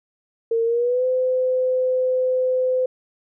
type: tone with pitch glide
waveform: sine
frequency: 457.8 to 510.9 Hz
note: A#4 to C5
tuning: -31 to -41 cents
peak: -17 dBFS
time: 0.51-2.86 s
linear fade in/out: 5 ms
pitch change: +190 cents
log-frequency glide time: 0.64-1.05 s
effects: none